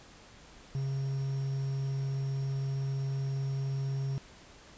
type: tone with quantisation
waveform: triangle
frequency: 135.9 Hz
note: C#3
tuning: 34 cents flat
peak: -28 dBFS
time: 0.75-4.18 s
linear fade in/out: 0 ms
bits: 9
effects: pink hiss -54 dBFS RMS until 4.77 s + resampled to 16000 Hz